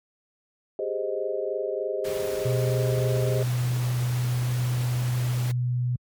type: chord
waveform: sine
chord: Ab major seventh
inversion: third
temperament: equal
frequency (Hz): 392 / 415.3 / 523.3 / 622.3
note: G4 / Ab4 / C5 / Eb5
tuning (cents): 0 / 0 / 0 / 0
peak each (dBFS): -31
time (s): 0.79-3.43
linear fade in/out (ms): 2
type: noise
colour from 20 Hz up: pink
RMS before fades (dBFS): -37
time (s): 2.04-5.52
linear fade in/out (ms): 10
type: tone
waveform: sine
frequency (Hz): 123.47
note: B2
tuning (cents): 0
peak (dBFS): -22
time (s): 2.45-5.96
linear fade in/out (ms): 5
effects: high-pass 60 Hz 12 dB/octave + MP3 96 kbps